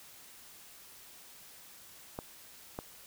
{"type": "clicks", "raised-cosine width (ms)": 1, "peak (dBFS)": -23, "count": 2, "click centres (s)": [2.189, 2.789], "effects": ["white hiss -54 dBFS RMS until 3.06 s"]}